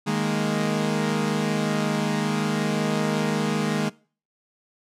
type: chord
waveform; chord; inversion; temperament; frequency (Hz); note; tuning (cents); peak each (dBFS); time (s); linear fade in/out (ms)
sawtooth; D# suspended fourth; none; equal; 155.56 / 207.7 / 233.1; D#3 / G#3 / A#3; 0 / 0 / 0; -23 / -21 / -24; 0.06-3.9; 20
effects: noise-tail reverb RT60 0.4 s tail -22 dB re dry + low-pass 9000 Hz 12 dB/octave